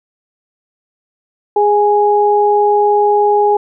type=tone pair together; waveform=sine; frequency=413.1 / 830 Hz; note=G#4 / G#5; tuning=-9 / -1 cents; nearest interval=octave; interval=1208 cents; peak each=-11 dBFS; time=1.56-3.57 s; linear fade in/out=5 ms; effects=none